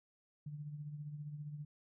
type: tone with tremolo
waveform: sine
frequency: 148.1 Hz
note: D3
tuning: 15 cents sharp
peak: -40 dBFS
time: 0.46-1.65 s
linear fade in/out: 5 ms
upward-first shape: triangle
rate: 15 Hz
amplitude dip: 60%
effects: none